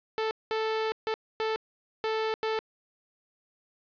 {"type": "tone bursts at uneven times", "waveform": "sawtooth", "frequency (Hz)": 440, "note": "A4", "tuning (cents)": 0, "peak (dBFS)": -23, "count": 6, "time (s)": [[0.18, 0.31], [0.51, 0.92], [1.07, 1.14], [1.4, 1.56], [2.04, 2.34], [2.43, 2.59]], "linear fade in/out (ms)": 0, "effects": ["resampled to 11025 Hz", "9-bit"]}